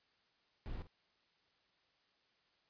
brown noise with echo, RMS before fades -43 dBFS, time 0.66-0.82 s, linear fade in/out 0 ms, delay 49 ms, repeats 1, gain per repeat -13 dB, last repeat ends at 0.869 s, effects white hiss -75 dBFS RMS until 2.69 s + resampled to 11025 Hz

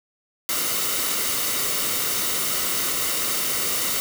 white noise with comb filter, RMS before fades -24 dBFS, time 0.49-4 s, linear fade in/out 0 ms, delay 1.2 ms, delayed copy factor -0.5, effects none

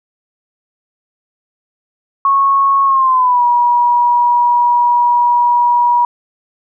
sine tone with pitch glide, 1100 to 963.2 Hz, C#6 to B5, -14 to -44 cents, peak -8 dBFS, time 2.25-6.05 s, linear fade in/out 2 ms, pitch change -230 cents, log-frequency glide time 2.85-3.44 s, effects none

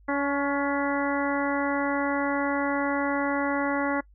harmonic tone with a mistuned harmonic, 282.6 Hz, C#4, 34 cents sharp, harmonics 1 / 2 / 3 / 4 / 5 / 6 / 7, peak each -27 / -30 / -32 / -33 / -34 / -35 / -35 dBFS, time 0.08-4.01 s, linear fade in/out 10 ms, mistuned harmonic 4, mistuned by -27 cents, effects noise-tail reverb RT60 0.1 s tail -23 dB re dry + added 50 Hz sine -52 dBFS peak until 4.14 s

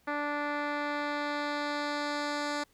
10% pulse tone with low-pass filter sweep, 292.5 Hz, D4, 7 cents flat, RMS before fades -33 dBFS, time 0.07-2.64 s, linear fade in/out 10 ms, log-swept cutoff 2000 to 6300 Hz, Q 1.2, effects pink hiss -67 dBFS RMS until 2.73 s

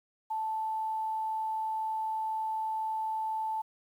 sine tone with quantisation, 878 Hz, A5, 4 cents flat, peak -30 dBFS, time 0.3-3.62 s, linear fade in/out 10 ms, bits 10, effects none

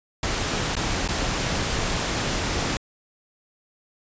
pink noise with dropouts, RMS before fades -25 dBFS, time 0.23-2.77 s, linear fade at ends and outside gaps 2 ms, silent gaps 0.754-0.766 / 1.078-1.087 s, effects resampled to 16000 Hz

